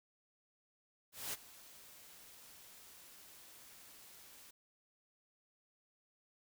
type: noise with ADSR envelope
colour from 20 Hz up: white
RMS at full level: -40 dBFS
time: 1.12-4.51 s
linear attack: 210 ms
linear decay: 29 ms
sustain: -18 dB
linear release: 8 ms
effects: none